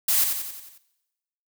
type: noise with echo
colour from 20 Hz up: blue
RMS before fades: -21 dBFS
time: 0.08-0.24 s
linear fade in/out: 5 ms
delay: 90 ms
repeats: 6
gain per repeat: -5 dB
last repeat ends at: 0.78 s
effects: noise-tail reverb RT60 1.0 s tail -19 dB re dry